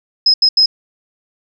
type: tone bursts at uneven times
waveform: sine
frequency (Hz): 5110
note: D#8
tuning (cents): +45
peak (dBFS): -7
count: 3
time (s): 0.26-0.34 / 0.42-0.49 / 0.57-0.66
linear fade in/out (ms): 5
effects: none